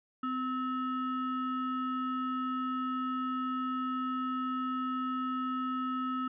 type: ring-modulated tone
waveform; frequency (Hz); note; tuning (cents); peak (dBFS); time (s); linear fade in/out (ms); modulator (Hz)
triangle; 775; G5; -20; -26; 0.23-6.28; 5; 518
effects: resampled to 8000 Hz